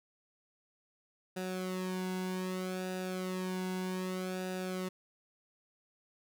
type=tone with flanger; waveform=sawtooth; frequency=185 Hz; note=F#3; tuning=in tune; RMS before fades=-37 dBFS; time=1.36-4.89 s; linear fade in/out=10 ms; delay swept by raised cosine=0.93 to 1.63 ms; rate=0.64 Hz; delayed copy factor=-0.75; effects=none